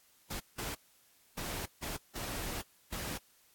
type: noise bursts at uneven times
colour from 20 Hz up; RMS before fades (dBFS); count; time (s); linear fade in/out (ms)
pink; -39; 6; 0.3-0.4 / 0.58-0.75 / 1.37-1.66 / 1.82-1.97 / 2.15-2.62 / 2.92-3.18; 10
effects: white hiss -66 dBFS RMS until 3.54 s + AAC 64 kbps